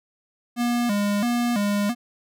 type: tone with vibrato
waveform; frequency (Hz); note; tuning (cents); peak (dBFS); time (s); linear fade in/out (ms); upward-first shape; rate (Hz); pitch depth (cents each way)
square; 221.2; A3; +9; -21; 0.56-1.95; 50; square; 1.5; 140
effects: none